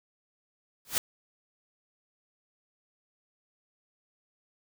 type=noise with exponential growth; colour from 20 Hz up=white; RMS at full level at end=-22 dBFS; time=0.85-0.98 s; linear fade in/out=1 ms; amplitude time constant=27 ms; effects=none